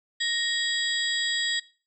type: tone cluster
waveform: sine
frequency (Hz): 1873 / 3336 / 3813 / 4825 / 7720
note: A#6 / G#7 / A#7 / D8 / B8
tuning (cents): +8 / +7 / +38 / +46 / -40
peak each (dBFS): -29 / -29 / -32 / -35 / -35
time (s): 0.2-1.6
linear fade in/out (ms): 10
effects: noise-tail reverb RT60 0.4 s tail -20 dB re dry